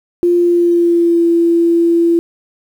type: tone with pitch glide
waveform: sine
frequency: 349.2 to 338.1 Hz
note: F4 to E4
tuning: 0 to +44 cents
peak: -8 dBFS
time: 0.23-2.19 s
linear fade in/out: 0 ms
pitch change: -56 cents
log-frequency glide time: 0.35-1.25 s
effects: 7-bit